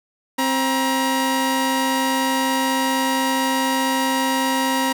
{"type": "tone pair together", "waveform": "sawtooth", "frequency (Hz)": [263.6, 950.3], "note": ["C4", "A#5"], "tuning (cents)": [13, 33], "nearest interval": "octave + minor seventh", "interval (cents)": 2220, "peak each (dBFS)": -17, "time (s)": [0.38, 4.93], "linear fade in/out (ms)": 10, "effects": []}